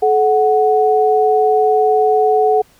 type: tone pair together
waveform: sine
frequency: 431 / 740 Hz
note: A4 / F#5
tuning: -36 / 0 cents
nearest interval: major sixth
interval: 936 cents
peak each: -12 / -13 dBFS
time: 0.02-2.62 s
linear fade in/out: 10 ms
effects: pink hiss -51 dBFS RMS until 2.79 s